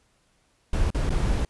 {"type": "noise with dropouts", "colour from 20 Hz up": "brown", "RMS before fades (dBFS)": -23, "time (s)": [0.73, 1.45], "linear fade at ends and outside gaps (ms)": 2, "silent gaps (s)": [[0.904, 0.946], [1.094, 1.104]], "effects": ["pink hiss -66 dBFS RMS until 1.49 s", "resampled to 24000 Hz"]}